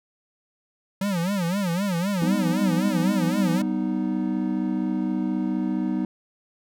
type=tone with vibrato; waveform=square; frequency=185 Hz; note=F#3; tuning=in tune; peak=-23 dBFS; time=1.01-3.62 s; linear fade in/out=5 ms; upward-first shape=sine; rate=3.9 Hz; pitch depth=180 cents each way
type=chord; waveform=triangle; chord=G augmented; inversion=none; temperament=equal with one note detuned; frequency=191.96 / 246.9 / 311.1 Hz; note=G3 / B3 / D#4; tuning=-36 / 0 / 0 cents; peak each=-25 dBFS; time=2.22-6.05 s; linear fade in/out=2 ms
effects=none